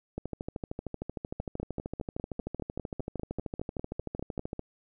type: two click trains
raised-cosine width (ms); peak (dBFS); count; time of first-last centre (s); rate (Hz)
2; -21 / -21; 58 / 17; 0.18-4.531 / 1.4-4.594; 13.1 / 5.01
effects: none